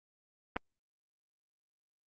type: clicks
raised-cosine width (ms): 0.5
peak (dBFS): -23 / -18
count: 2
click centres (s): 0.562 / 0.566
effects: Opus 32 kbps